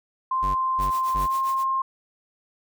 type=tone with pitch glide; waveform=sine; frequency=1045 to 1062.7 Hz; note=C6 to C6; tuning=-2 to +27 cents; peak=-21 dBFS; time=0.31-1.82 s; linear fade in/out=5 ms; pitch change=+29 cents; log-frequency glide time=1.21-1.34 s
type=tone bursts; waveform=square; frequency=48.35 Hz; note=G1; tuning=23 cents flat; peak=-28 dBFS; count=3; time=0.42-1.27 s; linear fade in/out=20 ms; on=130 ms; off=230 ms
type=noise with tremolo; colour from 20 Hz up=white; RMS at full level=-39 dBFS; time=0.79-1.65 s; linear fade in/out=50 ms; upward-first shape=triangle; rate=7.5 Hz; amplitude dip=95%
effects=none